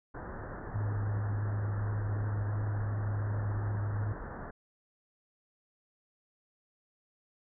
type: low-pass noise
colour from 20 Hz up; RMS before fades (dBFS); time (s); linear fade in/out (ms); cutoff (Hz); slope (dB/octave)
pink; -42; 0.14-4.51; 10; 1800; 96
type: tone with vibrato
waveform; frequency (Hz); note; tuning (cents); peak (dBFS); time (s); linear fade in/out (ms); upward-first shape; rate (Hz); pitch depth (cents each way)
sine; 103.83; G#2; 0; -30; 0.74-4.13; 10; sine; 2.8; 11
effects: none